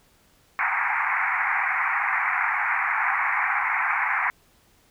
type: band-pass noise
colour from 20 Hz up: white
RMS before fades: -24 dBFS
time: 0.59-4.3 s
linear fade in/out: 0 ms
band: 760 to 2300 Hz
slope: 96 dB/octave
effects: pink hiss -60 dBFS RMS until 4.9 s

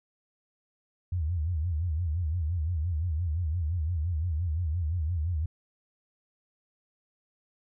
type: tone with vibrato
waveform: sine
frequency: 82.41 Hz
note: E2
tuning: in tune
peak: -26 dBFS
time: 1.12-5.46 s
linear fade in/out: 5 ms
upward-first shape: sine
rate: 5.8 Hz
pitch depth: 170 cents each way
effects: none

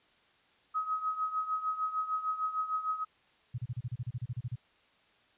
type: tone with tremolo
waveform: sine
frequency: 1269 Hz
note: D#6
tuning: 34 cents sharp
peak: -27 dBFS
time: 0.74-3.05 s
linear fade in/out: 20 ms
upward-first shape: triangle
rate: 6.6 Hz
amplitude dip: 80%
type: tone bursts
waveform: sine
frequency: 121.5 Hz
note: B2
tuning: 28 cents flat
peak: -32 dBFS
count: 14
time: 3.54-4.558 s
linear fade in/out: 10 ms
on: 43 ms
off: 32 ms
effects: white hiss -66 dBFS RMS until 5.37 s + resampled to 8000 Hz

